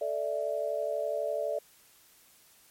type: chord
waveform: sine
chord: A suspended fourth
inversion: none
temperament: equal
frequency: 440 / 587.3 / 659.3 Hz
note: A4 / D5 / E5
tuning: 0 / 0 / 0 cents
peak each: -36 / -31 / -34 dBFS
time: 0.01-1.59 s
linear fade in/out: 5 ms
effects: white hiss -60 dBFS RMS until 2.7 s + MP3 64 kbps